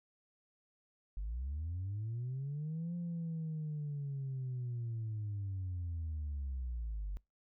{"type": "linear two-way sweep", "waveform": "sine", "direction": "up then down", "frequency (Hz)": [46.53, 174.61, 46.53], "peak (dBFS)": -35, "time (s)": [1.17, 7.17], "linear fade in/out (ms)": 0, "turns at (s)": 2.95, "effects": ["noise-tail reverb RT60 0.2 s tail -25 dB re dry", "tanh soft clip ceiling -34 dBFS"]}